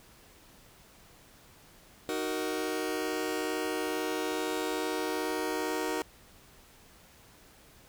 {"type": "chord", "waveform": "sawtooth", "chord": "D# minor", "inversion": "none", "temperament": "just", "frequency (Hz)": [311.1, 373.4, 466.7], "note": ["D#4", "F#4", "A#4"], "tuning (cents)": [0, 16, 2], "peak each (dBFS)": -31, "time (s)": [2.09, 6.02], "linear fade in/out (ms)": 0, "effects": ["pink hiss -57 dBFS RMS until 7.88 s"]}